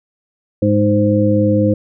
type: harmonic tone with a mistuned harmonic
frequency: 103.8 Hz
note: G#2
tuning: in tune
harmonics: 1 / 2 / 3 / 5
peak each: -16 / -16 / -16 / -16 dBFS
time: 0.62-1.74 s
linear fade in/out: 5 ms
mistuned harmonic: 1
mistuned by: +28 cents
effects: none